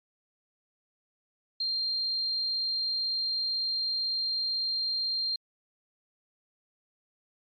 sine tone, 4186 Hz, C8, in tune, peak -27 dBFS, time 1.6-5.36 s, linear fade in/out 5 ms, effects MP3 48 kbps

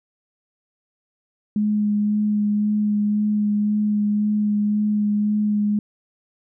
sine tone with vibrato, 209.1 Hz, G#3, 12 cents sharp, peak -17 dBFS, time 1.56-5.79 s, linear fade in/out 2 ms, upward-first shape sine, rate 1.9 Hz, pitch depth 13 cents each way, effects none

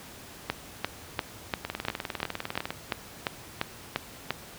two click trains, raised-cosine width 0.3 ms, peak -15 / -10 dBFS, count 22 / 12, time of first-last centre 1.65-2.705 / 0.5-4.306 s, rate 19.9 / 2.89 Hz, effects pink hiss -46 dBFS RMS until 4.58 s + high-pass 60 Hz 12 dB/octave

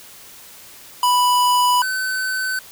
square tone pair in turn, 987.8 / 1521.5 Hz, B5 / F#6, 0 / +48 cents, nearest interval perfect fifth, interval 748 cents, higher second, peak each -14 / -21 dBFS, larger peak first, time 1.03-1.82 / 1.82-2.59 s, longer first, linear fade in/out 2 ms, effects white hiss -42 dBFS RMS until 2.71 s

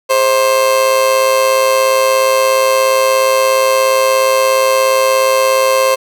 30% pulse tone with amplitude modulation, 528 Hz, C5, 16 cents sharp, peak -4 dBFS, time 0.09-5.96 s, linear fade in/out 20 ms, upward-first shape sine, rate 117 Hz, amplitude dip 55%, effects none

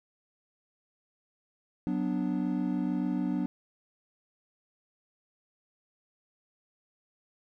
triangle chord, B minor, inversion second, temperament equal, 185 / 246.9 / 293.7 Hz, F#3 / B3 / D4, 0 / 0 / 0 cents, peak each -30 dBFS, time 1.87-3.46 s, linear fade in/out 0 ms, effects none

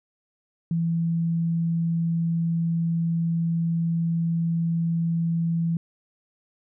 sine tone, 166.7 Hz, E3, 20 cents sharp, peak -21 dBFS, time 0.71-5.77 s, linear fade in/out 2 ms, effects none

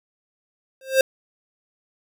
square tone with exponential growth, 530 Hz, C5, 22 cents sharp, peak -10 dBFS, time 0.81-1.01 s, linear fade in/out 2 ms, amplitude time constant 43 ms, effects none

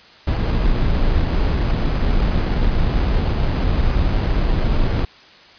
brown noise with sample-and-hold, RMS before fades -17 dBFS, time 0.27-5.05 s, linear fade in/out 5 ms, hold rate 3675 Hz, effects white hiss -45 dBFS RMS until 5.58 s + resampled to 11025 Hz

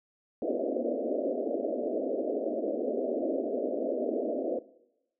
white band-pass noise, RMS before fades -31 dBFS, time 0.42-4.59 s, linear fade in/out 2 ms, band 230 to 650 Hz, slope 96 dB/octave, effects noise-tail reverb RT60 0.9 s tail -19 dB re dry

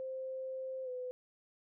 sine tone with pitch glide, 523.3 to 503.1 Hz, C5 to B4, 0 to +32 cents, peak -38 dBFS, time 0-1.11 s, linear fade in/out 0 ms, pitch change -68 cents, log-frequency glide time 0.84-0.89 s, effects none

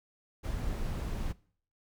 brown noise, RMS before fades -34 dBFS, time 0.43-1.33 s, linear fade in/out 20 ms, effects noise-tail reverb RT60 0.5 s tail -21 dB re dry

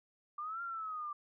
sine exponential two-way sweep, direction up then down, 1174.7 to 1396.9 to 1174.7 Hz, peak -38 dBFS, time 0.38-1.13 s, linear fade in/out 5 ms, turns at 0.62 s, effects none

